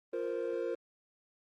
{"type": "chord", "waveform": "triangle", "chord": "F suspended fourth", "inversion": "none", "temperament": "just", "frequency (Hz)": [349.2, 465.6, 523.8], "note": ["F4", "Bb4", "C5"], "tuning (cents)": [0, -2, 2], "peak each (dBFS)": [-36, -34, -36], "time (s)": [0.13, 0.75], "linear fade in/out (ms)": 5, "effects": ["Opus 24 kbps"]}